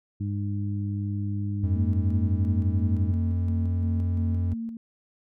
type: harmonic tone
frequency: 101.3 Hz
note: G#2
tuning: 43 cents flat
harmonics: 1 / 2 / 3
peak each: -27 / -33 / -37 dBFS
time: 0.2-3.12 s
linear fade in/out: 10 ms
type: tone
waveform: triangle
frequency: 89.7 Hz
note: F2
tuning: 47 cents sharp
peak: -21 dBFS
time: 1.63-4.54 s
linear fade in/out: 10 ms
type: tone with tremolo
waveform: sine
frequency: 228.1 Hz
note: A#3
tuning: 37 cents flat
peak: -29 dBFS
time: 1.76-4.77 s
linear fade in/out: 2 ms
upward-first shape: square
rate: 2.9 Hz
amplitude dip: 45%
effects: none